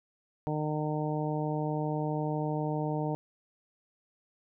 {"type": "harmonic tone", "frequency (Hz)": 152.2, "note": "D#3", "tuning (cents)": -38, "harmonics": [1, 2, 3, 4, 5, 6], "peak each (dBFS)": [-32, -35, -37, -38, -39, -40], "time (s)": [0.47, 3.15], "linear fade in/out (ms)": 0, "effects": []}